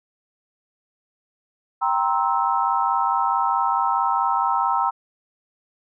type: chord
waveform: sine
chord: C dominant seventh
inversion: second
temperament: just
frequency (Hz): 784.9 / 941.9 / 1046.5 / 1308.1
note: G5 / Bb5 / C6 / E6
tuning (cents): +2 / +18 / 0 / -14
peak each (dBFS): -24 / -22 / -25 / -24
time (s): 1.81-4.91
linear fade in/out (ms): 20
effects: none